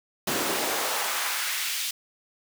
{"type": "noise with high-pass filter sweep", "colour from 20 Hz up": "pink", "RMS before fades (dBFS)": -28, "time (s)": [0.27, 1.91], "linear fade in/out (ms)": 5, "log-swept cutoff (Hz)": [240, 3300], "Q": 1.1, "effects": []}